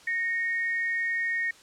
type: tone pair together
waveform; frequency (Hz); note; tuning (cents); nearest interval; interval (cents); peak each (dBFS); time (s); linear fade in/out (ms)
sine; 1854.2 / 2205; A#6 / C#7; -10 / -10; minor third; 300; -26 / -34; 0.07-1.51; 5
effects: white hiss -53 dBFS RMS until 1.62 s + low-pass 7000 Hz 12 dB/octave